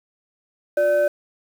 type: tone with frequency modulation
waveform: sine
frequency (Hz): 587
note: D5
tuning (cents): -1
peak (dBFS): -15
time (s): 0.77-1.08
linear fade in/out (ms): 5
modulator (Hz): 943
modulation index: 0.43
effects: 7-bit